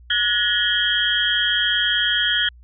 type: tone cluster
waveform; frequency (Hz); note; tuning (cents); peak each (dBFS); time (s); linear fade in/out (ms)
sine; 1453 / 1704 / 1880 / 3064 / 3261; F#6 / G#6 / A#6 / G7 / G#7; -32 / +44 / +14 / -40 / -32; -24 / -24 / -28 / -25 / -20; 0.1-2.49; 5
effects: added 60 Hz sine -43 dBFS peak until 2.63 s